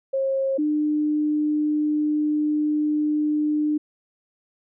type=tone pair in turn; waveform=sine; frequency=538 / 301 Hz; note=C5 / D4; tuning=+48 / +43 cents; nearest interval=minor seventh; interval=1005 cents; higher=first; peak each=-20 / -19 dBFS; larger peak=second; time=0.13-0.58 / 0.58-3.78 s; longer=second; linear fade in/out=10 ms; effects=none